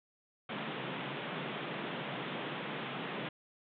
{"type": "band-pass noise", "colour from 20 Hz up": "pink", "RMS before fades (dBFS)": -40, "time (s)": [0.49, 3.29], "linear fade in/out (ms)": 5, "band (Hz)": [130, 3600], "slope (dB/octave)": 96, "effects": []}